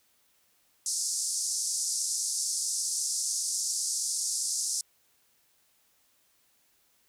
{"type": "band-pass noise", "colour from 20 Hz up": "pink", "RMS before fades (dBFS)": -31, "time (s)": [0.86, 4.81], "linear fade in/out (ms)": 2, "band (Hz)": [5100, 10000], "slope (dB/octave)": 48, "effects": ["white hiss -68 dBFS RMS until 7.08 s"]}